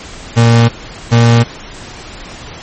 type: tone pair in turn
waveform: 35% pulse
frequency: 116.54 / 117.06 Hz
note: A#2 / A#2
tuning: 0 / +8 cents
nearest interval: unison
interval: 8 cents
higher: second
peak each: -3 dBFS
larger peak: neither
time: 0.36-0.69 / 1.11-1.44 s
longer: neither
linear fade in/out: 20 ms
effects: pink hiss -30 dBFS RMS until 2.62 s + MP3 32 kbps